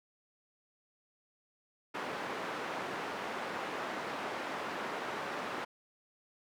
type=band-pass noise; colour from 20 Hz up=white; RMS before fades=-39 dBFS; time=1.94-5.65 s; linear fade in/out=10 ms; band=230 to 1400 Hz; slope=12 dB/octave; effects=none